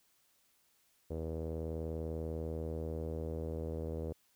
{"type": "tone with low-pass filter", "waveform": "sawtooth", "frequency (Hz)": 80.3, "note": "E2", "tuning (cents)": -45, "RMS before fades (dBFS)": -39, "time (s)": [1.1, 4.13], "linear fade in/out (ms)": 10, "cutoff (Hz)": 490, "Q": 3.9, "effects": ["white hiss -72 dBFS RMS until 4.35 s"]}